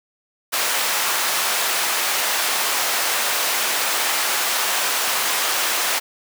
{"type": "high-pass noise", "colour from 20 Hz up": "pink", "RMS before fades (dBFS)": -21, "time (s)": [0.52, 6], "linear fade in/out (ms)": 20, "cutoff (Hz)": 830, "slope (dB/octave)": 12, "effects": []}